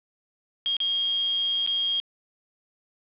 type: tone with dropouts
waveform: sine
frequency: 3242 Hz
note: G#7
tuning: 42 cents flat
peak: -22 dBFS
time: 0.66-2 s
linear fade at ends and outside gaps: 0 ms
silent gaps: 0.767-0.803 / 1.664-1.674 s
effects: resampled to 8000 Hz + 8-bit